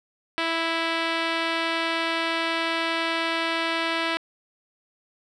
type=tone; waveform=5% pulse; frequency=329.6 Hz; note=E4; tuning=in tune; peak=-11 dBFS; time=0.38-4.17 s; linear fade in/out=0 ms; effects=low-pass 4000 Hz 12 dB/octave